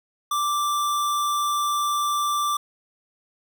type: tone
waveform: square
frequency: 1174.7 Hz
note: D6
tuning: in tune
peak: -22 dBFS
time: 0.31-2.57 s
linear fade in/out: 5 ms
effects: none